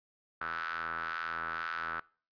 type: ring-modulated tone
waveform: sawtooth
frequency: 82.41 Hz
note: E2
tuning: in tune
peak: -28 dBFS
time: 0.41-2 s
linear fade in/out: 5 ms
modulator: 1400 Hz
effects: noise-tail reverb RT60 0.4 s tail -22 dB re dry + resampled to 11025 Hz